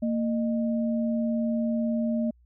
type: tone pair together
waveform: sine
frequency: 229.6 / 613 Hz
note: A#3 / D#5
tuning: -26 / -26 cents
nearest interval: octave + perfect fourth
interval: 1700 cents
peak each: -24 / -32 dBFS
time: 0.02-2.31 s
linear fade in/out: 10 ms
effects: added 60 Hz sine -56 dBFS peak until 2.45 s